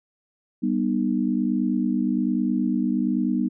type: chord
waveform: sine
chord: G augmented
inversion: none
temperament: just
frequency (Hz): 196 / 245 / 306.2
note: G3 / B3 / D#4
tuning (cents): 0 / -14 / -28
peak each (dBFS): -25 / -23 / -26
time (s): 0.62-3.49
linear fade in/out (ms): 20
effects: none